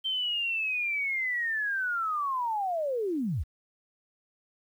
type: linear sweep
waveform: sine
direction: down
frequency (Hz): 3136 to 51.7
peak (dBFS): -27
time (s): 0.04-3.44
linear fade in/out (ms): 20
effects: 10-bit